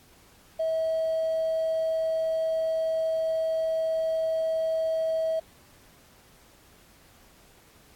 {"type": "tone with hard clipping", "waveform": "triangle", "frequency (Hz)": 645, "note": "E5", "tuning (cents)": -38, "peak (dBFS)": -24, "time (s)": [0.59, 5.4], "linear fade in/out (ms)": 10, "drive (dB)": 3, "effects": ["pink hiss -57 dBFS RMS until 7.95 s", "AAC 64 kbps"]}